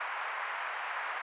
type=band-pass noise; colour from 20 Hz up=pink; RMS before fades=-37 dBFS; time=0-1.22 s; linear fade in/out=10 ms; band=830 to 2200 Hz; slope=24 dB/octave; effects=resampled to 8000 Hz